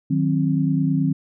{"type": "chord", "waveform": "sine", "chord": "C diminished", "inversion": "first", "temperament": "equal with one note detuned", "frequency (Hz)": [155.56, 185, 265.9], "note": ["Eb3", "Gb3", "C4"], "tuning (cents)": [0, 0, 28], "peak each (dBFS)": [-20, -24, -21], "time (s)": [0.1, 1.13], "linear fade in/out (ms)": 10, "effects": []}